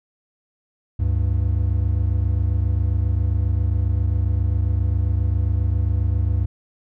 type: tone pair together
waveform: triangle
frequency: 71.36 / 98.8 Hz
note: D2 / G2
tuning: -49 / +14 cents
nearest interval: tritone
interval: 563 cents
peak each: -18 dBFS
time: 0.99-6.46 s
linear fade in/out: 10 ms
effects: none